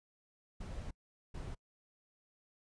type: noise bursts at uneven times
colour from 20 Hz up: brown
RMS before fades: -43 dBFS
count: 2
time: 0.6-0.91 / 1.34-1.55 s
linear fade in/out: 10 ms
effects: noise-tail reverb RT60 0.1 s tail -26 dB re dry + resampled to 22050 Hz